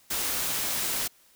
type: noise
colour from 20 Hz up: white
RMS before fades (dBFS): -29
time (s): 0.1-1.08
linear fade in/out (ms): 10
effects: white hiss -60 dBFS RMS until 1.35 s

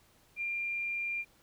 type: tone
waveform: sine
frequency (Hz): 2390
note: D7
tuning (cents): +30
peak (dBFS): -32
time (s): 0.36-1.25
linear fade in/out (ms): 50
effects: pink hiss -65 dBFS RMS until 1.42 s

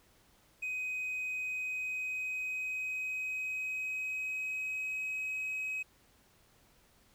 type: tone with pitch glide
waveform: triangle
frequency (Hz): 2512 to 2541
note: D#7 to D#7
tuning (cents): +16 to +36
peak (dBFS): -32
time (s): 0.62-5.83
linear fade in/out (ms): 10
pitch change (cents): +20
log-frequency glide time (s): 1.45-5.07
effects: tanh soft clip ceiling -28 dBFS + pink hiss -66 dBFS RMS until 7.14 s

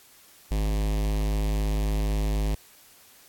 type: tone with notch filter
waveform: square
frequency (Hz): 51.91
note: G#1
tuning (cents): 0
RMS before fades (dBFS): -25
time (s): 0.51-2.55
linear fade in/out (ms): 5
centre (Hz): 1400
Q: 1.5
effects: white hiss -54 dBFS RMS until 3.28 s + AAC 64 kbps

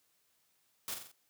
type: noise with echo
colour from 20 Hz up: white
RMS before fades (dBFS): -39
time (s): 0.88-0.94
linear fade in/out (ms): 0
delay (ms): 44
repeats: 4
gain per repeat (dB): -5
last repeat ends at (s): 1.116
effects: white hiss -74 dBFS RMS until 1.29 s + high-pass 80 Hz 12 dB/octave

